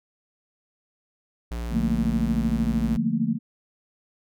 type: tone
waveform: square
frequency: 58.27 Hz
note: A#1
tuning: in tune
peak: -29 dBFS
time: 1.51-2.97 s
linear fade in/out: 5 ms
type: chord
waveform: sine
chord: Bb major seventh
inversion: first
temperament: equal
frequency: 146.83 / 174.61 / 220 / 233.1 Hz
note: D3 / F3 / A3 / Bb3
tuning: 0 / 0 / 0 / 0 cents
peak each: -31 / -29 / -25 / -25 dBFS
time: 1.7-3.39 s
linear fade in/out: 50 ms
effects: none